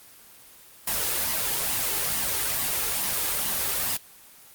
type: noise with flanger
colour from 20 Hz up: white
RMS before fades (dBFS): -26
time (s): 0.87-3.97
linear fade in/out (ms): 5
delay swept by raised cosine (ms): 1 to 2.4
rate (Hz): 2.3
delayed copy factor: +0.5
effects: white hiss -50 dBFS RMS until 4.54 s + Opus 24 kbps

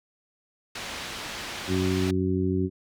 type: low-pass noise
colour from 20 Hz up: white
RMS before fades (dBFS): -36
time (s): 0.75-2.11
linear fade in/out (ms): 5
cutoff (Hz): 4000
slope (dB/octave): 12
type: harmonic tone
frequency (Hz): 93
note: F#2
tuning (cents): +9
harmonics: 1 / 2 / 3 / 4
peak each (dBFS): -28 / -28 / -28 / -28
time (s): 1.67-2.7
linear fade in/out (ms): 50
effects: none

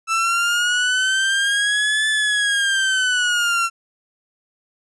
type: linear two-way sweep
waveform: 30% pulse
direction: up then down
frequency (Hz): 1318.5 to 1744 to 1352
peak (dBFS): -14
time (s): 0.07-3.7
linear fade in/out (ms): 50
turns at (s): 2.08
effects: resampled to 24000 Hz

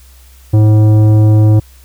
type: tone with tanh clipping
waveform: sine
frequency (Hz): 107.3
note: A2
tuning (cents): -43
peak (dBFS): -6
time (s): 0.53-1.6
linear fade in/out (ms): 10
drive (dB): 12
effects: added 64 Hz sine -38 dBFS peak until 1.84 s + white hiss -46 dBFS RMS until 1.84 s

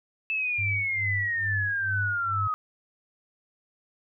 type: exponential sweep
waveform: sine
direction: down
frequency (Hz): 2637 to 1245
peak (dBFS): -25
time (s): 0.3-2.54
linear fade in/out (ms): 0
type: tone with tremolo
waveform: sine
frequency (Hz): 100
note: G2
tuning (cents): +35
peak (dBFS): -27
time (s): 0.58-2.48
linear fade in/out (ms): 10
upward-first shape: sine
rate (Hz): 2.3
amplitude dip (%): 95
effects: none

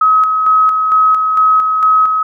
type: tone with tremolo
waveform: sine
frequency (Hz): 1275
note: D#6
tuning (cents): +42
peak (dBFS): -6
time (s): 0.01-2.23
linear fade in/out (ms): 5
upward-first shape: square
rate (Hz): 2.2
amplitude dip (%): 40
effects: none

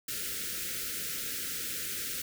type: band-stop noise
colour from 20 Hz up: white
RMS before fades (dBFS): -36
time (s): 0.08-2.22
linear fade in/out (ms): 5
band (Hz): 540 to 1300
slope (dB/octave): 96
effects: none

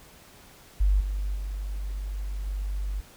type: tone with level steps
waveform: sine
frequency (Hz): 49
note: G1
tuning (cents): 0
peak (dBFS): -18 / -26 / -29 / -27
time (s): 0.8-3.01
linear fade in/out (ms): 10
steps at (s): 1 / 1.35 / 2.46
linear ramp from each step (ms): 10
effects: pink hiss -52 dBFS RMS until 3.16 s

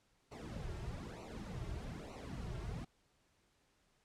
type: noise with flanger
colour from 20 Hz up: brown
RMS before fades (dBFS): -45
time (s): 0.31-2.85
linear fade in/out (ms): 10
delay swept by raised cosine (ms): 0.59 to 4.09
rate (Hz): 1.1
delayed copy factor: -0.9
effects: pink hiss -75 dBFS RMS until 4.04 s + low-pass 9000 Hz 12 dB/octave

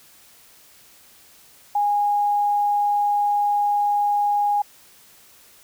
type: tone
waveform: sine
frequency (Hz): 822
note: G#5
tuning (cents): -18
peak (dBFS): -17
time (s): 1.75-4.62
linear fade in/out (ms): 5
effects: white hiss -51 dBFS RMS until 5.63 s

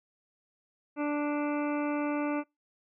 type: harmonic tone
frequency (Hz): 293.7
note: D4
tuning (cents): 0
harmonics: 1 / 2 / 3 / 4 / 5 / 7 / 8 / 9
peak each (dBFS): -29 / -35 / -39 / -41 / -43 / -46 / -47 / -48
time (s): 0.96-2.44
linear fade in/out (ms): 50
effects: noise-tail reverb RT60 0.2 s tail -25 dB re dry

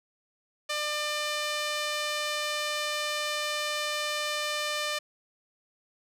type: tone with band-pass filter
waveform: sawtooth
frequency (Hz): 598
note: D5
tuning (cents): +31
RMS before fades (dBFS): -31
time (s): 0.69-4.99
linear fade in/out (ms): 10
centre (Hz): 3700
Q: 0.64
effects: none

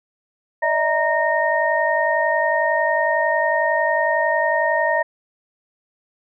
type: tone cluster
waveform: sine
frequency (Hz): 593 / 644 / 935 / 1847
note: D5 / E5 / A#5 / A#6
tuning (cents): +17 / -41 / +5 / -16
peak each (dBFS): -23 / -21 / -22 / -21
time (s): 0.62-5.03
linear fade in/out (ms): 10
effects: none

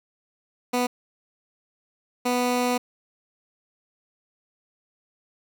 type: tone bursts at uneven times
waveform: 15% pulse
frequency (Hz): 246.9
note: B3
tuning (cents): 0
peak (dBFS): -15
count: 2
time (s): 0.73-0.87 / 2.25-2.78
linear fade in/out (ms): 10
effects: none

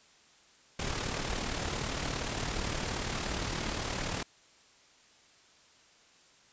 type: noise with amplitude modulation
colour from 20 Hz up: pink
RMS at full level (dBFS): -32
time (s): 0.79-4.23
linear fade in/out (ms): 5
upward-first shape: sine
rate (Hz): 37.3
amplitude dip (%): 50
effects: white hiss -61 dBFS RMS until 6.52 s + resampled to 16000 Hz

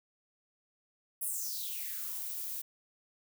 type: noise with high-pass filter sweep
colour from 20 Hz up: violet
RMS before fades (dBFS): -38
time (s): 1.21-2.62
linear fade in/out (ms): 10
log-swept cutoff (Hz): 11000 to 270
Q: 5.1
effects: none

